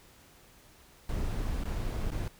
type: noise with dropouts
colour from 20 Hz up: brown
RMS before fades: -32 dBFS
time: 1.09-2.28 s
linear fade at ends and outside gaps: 2 ms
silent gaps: 1.637-1.654 / 2.105-2.117 s
effects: pink hiss -58 dBFS RMS until 2.39 s